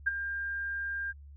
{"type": "tone with ADSR envelope", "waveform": "sine", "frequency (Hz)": 1600, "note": "G6", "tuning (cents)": 35, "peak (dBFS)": -22, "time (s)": [0.06, 1.13], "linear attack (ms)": 15, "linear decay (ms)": 22, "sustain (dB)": -10, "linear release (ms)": 30, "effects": ["added 71 Hz sine -47 dBFS peak until 1.36 s"]}